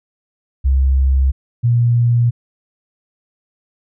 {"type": "tone pair in turn", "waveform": "sine", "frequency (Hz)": [66.7, 119.19], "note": ["C2", "A#2"], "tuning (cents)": [34, 39], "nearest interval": "minor seventh", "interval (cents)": 1005, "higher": "second", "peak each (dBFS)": -10, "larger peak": "neither", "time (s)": [[0.64, 1.32], [1.63, 2.31]], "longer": "neither", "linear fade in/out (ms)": 20, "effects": []}